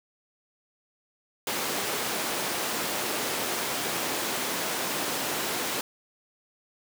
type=high-pass noise; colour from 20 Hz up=pink; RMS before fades=-30 dBFS; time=1.47-5.81 s; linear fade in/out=2 ms; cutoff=290 Hz; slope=12 dB/octave; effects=none